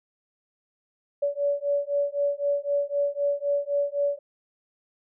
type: beating tone pair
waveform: sine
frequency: 569 / 572.9 Hz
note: C#5 / D5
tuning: +45 / -43 cents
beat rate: 3.9 Hz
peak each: -26 dBFS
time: 1.22-4.19 s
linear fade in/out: 10 ms
effects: none